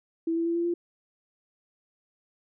sine tone with pitch steps, 329.6 / 333.4 / 337.3 / 341.2 / 345.2 Hz, E4 / E4 / E4 / F4 / F4, 0 / +20 / +40 / -40 / -20 cents, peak -24 dBFS, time 0.27-0.74 s, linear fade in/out 5 ms, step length 94 ms, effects none

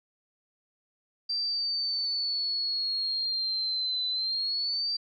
sine linear two-way sweep, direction down then up, 4699 to 4003 to 4699 Hz, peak -27 dBFS, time 1.29-4.97 s, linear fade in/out 10 ms, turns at 4.08 s, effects none

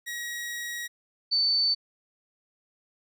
sawtooth / sine tone pair in turn, 1903 / 4526 Hz, A#6 / C#8, +35 / +35 cents, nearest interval octave + minor third, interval 1500 cents, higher second, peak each -29 / -21 dBFS, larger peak second, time 0.06-0.88 / 1.31-1.75 s, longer first, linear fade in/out 20 ms, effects none

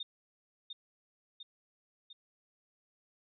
sine tone with echo, 3658 Hz, A#7, 33 cents flat, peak -37 dBFS, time 0-0.03 s, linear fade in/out 5 ms, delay 700 ms, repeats 3, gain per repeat -4 dB, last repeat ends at 2.13 s, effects none

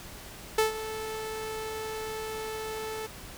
sawtooth tone with ADSR envelope, 437.6 Hz, A4, 9 cents flat, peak -16 dBFS, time 0.58-3.07 s, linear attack 5 ms, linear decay 130 ms, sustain -14 dB, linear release 12 ms, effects pink hiss -45 dBFS RMS until 3.37 s

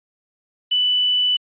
sine tone with quantisation, 2982 Hz, F#7, 13 cents sharp, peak -15 dBFS, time 0.71-1.37 s, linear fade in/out 10 ms, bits 7, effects resampled to 8000 Hz

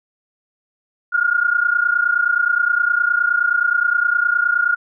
sine tone pair together, 1407 / 1436.6 Hz, F6 / F6, +12 / +48 cents, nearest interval unison, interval 36 cents, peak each -17 dBFS, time 1.12-4.76 s, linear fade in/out 20 ms, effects none

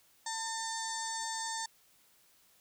harmonic tone, 899 Hz, A5, 37 cents sharp, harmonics 1 / 2 / 4 / 5 / 6 / 7 / 8 / 9, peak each -39 / -43 / -47 / -45 / -48 / -45 / -44 / -45 dBFS, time 0.26-1.66 s, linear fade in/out 5 ms, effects white hiss -66 dBFS RMS until 2.6 s

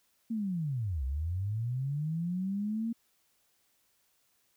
sine linear two-way sweep, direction down then up, 233.1 to 62.6 to 233.1 Hz, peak -30 dBFS, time 0.3-2.93 s, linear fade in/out 10 ms, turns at 1.04 s, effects white hiss -72 dBFS RMS until 4.56 s

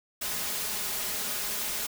white noise with comb filter, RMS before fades -32 dBFS, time 0.21-1.87 s, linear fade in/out 10 ms, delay 4.8 ms, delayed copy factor +0.6, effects none

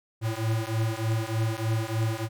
square beating tone pair, 110 / 113.3 Hz, A2 / A#2, 0 / -49 cents, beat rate 3.3 Hz, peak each -29 / -29 dBFS, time 0.21-2.29 s, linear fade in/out 50 ms, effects none

